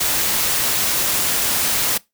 white noise, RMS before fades -19 dBFS, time 0-1.98 s, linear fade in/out 10 ms, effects noise-tail reverb RT60 0.2 s tail -22 dB re dry

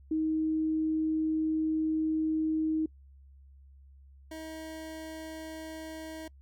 sine / 25% pulse tone pair in turn, 314.9 / 318 Hz, D#4 / D#4, +21 / +38 cents, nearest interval unison, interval 17 cents, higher second, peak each -26 / -36 dBFS, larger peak first, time 0.11-2.86 / 4.31-6.28 s, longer first, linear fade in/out 5 ms, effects noise-tail reverb RT60 0.1 s tail -26 dB re dry + added 68 Hz sine -52 dBFS peak until 6.41 s

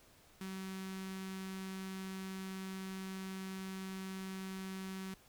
sawtooth tone with notch filter, 190 Hz, F#3, 46 cents sharp, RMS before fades -44 dBFS, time 0.41-5.14 s, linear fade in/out 2 ms, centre 600 Hz, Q 0.85, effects pink hiss -64 dBFS RMS until 5.28 s

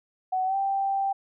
sine tone with pitch glide, 748 to 784.3 Hz, F#5 to G5, +19 to +1 cents, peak -23 dBFS, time 0.32-1.13 s, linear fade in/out 10 ms, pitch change +82 cents, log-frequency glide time 0.45-0.56 s, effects none

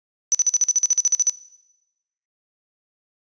sine tone bursts, 5980 Hz, F#8, 17 cents sharp, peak -13 dBFS, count 14, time 0.32-1.296 s, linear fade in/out 0 ms, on 27 ms, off 46 ms, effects noise-tail reverb RT60 1.0 s tail -20 dB re dry + resampled to 16000 Hz

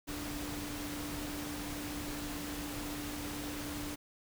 sine tone in noise, 293.7 Hz, D4, in tune, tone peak -41 dBFS, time 0.07-3.96 s, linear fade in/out 20 ms, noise pink, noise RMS -42 dBFS, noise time 0.07-3.96 s, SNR -2 dB, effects none

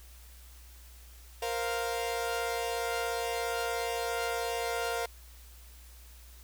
sawtooth chord, Bb suspended second, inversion none, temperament equal, 466.2 / 523.3 / 698.5 Hz, Bb4 / C5 / F5, 0 / 0 / 0 cents, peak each -30 / -35 / -31 dBFS, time 1.42-5.06 s, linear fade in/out 5 ms, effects added 60 Hz sine -50 dBFS peak until 6.43 s + white hiss -57 dBFS RMS until 6.43 s

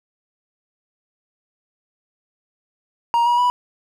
triangle tone with pitch steps, 940 / 960.9 / 982.2 Hz, A#5 / B5 / B5, +14 / -48 / -10 cents, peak -12 dBFS, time 3.14-3.5 s, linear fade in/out 0 ms, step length 120 ms, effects none

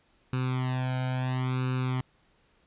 sawtooth tone with flanger, 128.3 Hz, C3, 34 cents flat, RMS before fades -29 dBFS, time 0.33-2.01 s, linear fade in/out 2 ms, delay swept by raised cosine 0.76 to 1.31 ms, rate 0.73 Hz, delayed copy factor +0.9, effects pink hiss -66 dBFS RMS until 2.66 s + resampled to 8000 Hz

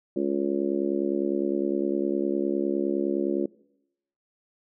harmonic tone, 69.8 Hz, C#2, 13 cents sharp, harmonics 3 / 4 / 5 / 6 / 7 / 8, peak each -31 / -29 / -26 / -35 / -36 / -35 dBFS, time 0.16-3.46 s, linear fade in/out 5 ms, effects noise-tail reverb RT60 0.8 s tail -22 dB re dry

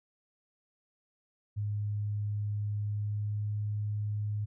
sine tone with pitch glide, 103.9 to 104.68 Hz, G#2 to G#2, +1 to +14 cents, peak -30 dBFS, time 1.56-4.46 s, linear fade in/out 20 ms, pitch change +13 cents, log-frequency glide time 2.82-3.5 s, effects none

